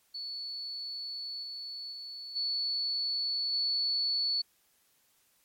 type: tone with level steps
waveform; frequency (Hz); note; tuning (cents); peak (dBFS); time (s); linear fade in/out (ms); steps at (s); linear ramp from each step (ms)
sine; 4435; C#8; 0; -36 / -38 / -40 / -29 / -27; 0.14-4.42; 10; 1.42 / 1.91 / 2.35 / 3.52; 20
effects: white hiss -69 dBFS RMS until 5.44 s + MP3 64 kbps